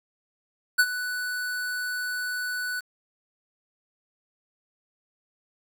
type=tone with ADSR envelope; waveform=square; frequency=1487 Hz; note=F#6; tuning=8 cents sharp; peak=-15 dBFS; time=0.78-2.81 s; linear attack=16 ms; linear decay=55 ms; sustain=-14 dB; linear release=20 ms; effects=8-bit